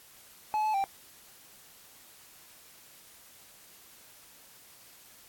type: tone with pitch steps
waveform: triangle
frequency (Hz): 856 / 863 / 785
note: A5 / A5 / G5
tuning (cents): -48 / -34 / +2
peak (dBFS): -24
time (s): 0.54-0.84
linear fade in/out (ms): 0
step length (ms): 100
effects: white hiss -55 dBFS RMS until 5.28 s + AAC 64 kbps